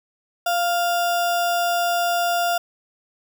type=tone with sample-and-hold; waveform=sine; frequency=695 Hz; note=F5; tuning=9 cents flat; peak=-18 dBFS; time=0.46-2.58 s; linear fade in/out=5 ms; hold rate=2100 Hz; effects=none